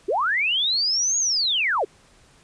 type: linear two-way sweep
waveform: sine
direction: up then down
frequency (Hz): 327.7 to 6720 to 327.7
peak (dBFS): -19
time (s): 0.08-1.85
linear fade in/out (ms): 10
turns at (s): 1.18
effects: pink hiss -55 dBFS RMS until 2.43 s + resampled to 22050 Hz